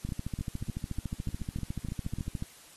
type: two click trains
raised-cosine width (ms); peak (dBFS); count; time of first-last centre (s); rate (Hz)
5; -23 / -21; 8 / 34; 0.09-2.186 / 0.05-2.424; 3.34 / 13.9
effects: white hiss -54 dBFS RMS until 2.76 s + AAC 32 kbps